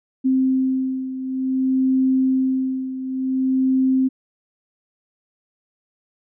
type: beating tone pair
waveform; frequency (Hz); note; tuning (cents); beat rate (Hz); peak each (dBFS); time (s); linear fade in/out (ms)
sine; 261.6 / 262.15; C4 / C4; 0 / +3; 0.55; -18 / -23; 0.24-4.09; 20
effects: none